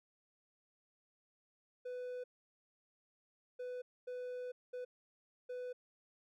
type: tone bursts at uneven times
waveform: triangle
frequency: 497.9 Hz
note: B4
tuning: 14 cents sharp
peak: -39 dBFS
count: 5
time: 1.85-2.24 / 3.59-3.82 / 4.07-4.52 / 4.73-4.85 / 5.49-5.73 s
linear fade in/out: 10 ms
effects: none